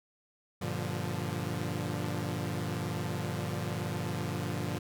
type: chord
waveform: sawtooth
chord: G minor seventh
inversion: none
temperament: equal with one note detuned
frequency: 98 / 118.85 / 146.83 / 174.61 Hz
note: G2 / Bb2 / D3 / F3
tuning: 0 / +34 / 0 / 0 cents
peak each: -34 dBFS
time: 0.61-4.79 s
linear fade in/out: 10 ms
effects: none